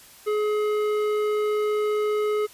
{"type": "tone with tanh clipping", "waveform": "sine", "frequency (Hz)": 422.5, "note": "G#4", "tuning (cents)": 30, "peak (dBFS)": -23, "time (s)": [0.26, 2.47], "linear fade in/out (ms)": 20, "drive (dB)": 13, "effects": ["white hiss -49 dBFS RMS until 2.53 s", "resampled to 32000 Hz"]}